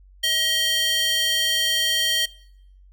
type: tone with high-pass filter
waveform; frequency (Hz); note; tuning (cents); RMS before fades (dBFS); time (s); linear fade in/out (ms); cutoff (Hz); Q
square; 633; D#5; +30; -21; 0.23-2.26; 10; 2800; 3.1
effects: noise-tail reverb RT60 0.7 s tail -22 dB re dry + added 47 Hz sine -47 dBFS peak until 2.92 s